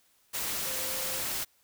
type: tone in noise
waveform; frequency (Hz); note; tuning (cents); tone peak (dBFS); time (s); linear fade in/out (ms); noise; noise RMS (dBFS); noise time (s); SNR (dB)
sine; 523.3; C5; 0; -43; 0.65-1.22; 20; white; -33; 0.33-1.45; -13
effects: white hiss -67 dBFS RMS until 1.63 s